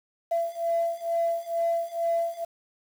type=beating tone pair; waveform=sine; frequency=673 / 675.2 Hz; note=E5 / E5; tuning=+36 / +41 cents; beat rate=2.2 Hz; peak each=-27 / -26 dBFS; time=0.31-2.45 s; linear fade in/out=10 ms; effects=tanh soft clip ceiling -18 dBFS + 8-bit